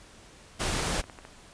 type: noise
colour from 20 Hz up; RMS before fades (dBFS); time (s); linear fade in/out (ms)
pink; -29; 0.59-1.02; 20
type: clicks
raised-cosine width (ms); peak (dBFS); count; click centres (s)
0.5; -29; 6; 0.853 / 0.963 / 1.04 / 1.098 / 1.188 / 1.251
effects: pink hiss -52 dBFS RMS until 1.53 s + resampled to 22050 Hz